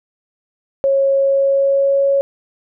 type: tone with pitch glide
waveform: sine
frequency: 547 to 553.7 Hz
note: C#5 to C#5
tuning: -23 to -2 cents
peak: -11 dBFS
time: 0.84-2.21 s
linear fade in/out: 0 ms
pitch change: +21 cents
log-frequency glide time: 1.13-2.03 s
effects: none